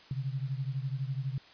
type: beating tone pair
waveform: sine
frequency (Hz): 130.7 / 142.7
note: C3 / D3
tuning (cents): -1 / -49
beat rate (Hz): 12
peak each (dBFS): -33 / -36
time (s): 0.11-1.38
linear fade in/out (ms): 2
effects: white hiss -55 dBFS RMS until 1.53 s + resampled to 11025 Hz